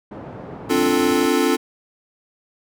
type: band-pass noise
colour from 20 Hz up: pink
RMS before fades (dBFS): -35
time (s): 0.11-1.27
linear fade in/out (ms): 5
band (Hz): 120 to 840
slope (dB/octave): 12
type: chord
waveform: square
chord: D minor seventh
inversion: third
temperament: equal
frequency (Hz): 261.6 / 293.7 / 349.2 / 440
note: C4 / D4 / F4 / A4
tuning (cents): 0 / 0 / 0 / 0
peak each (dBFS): -22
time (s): 0.69-1.57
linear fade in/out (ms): 20
effects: none